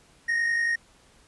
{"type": "tone pair together", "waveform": "triangle", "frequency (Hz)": [1813.7, 1864.7], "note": ["A#6", "A#6"], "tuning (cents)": [-48, 0], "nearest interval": "unison", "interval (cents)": 48, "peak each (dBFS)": [-32, -21], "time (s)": [0.28, 0.76], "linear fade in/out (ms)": 10, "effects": ["pink hiss -58 dBFS RMS until 1.27 s", "resampled to 24000 Hz"]}